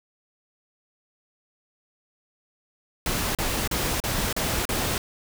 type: noise bursts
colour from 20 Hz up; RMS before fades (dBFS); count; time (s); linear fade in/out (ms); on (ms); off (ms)
pink; -26; 6; 3.06-4.98; 2; 290; 36
effects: none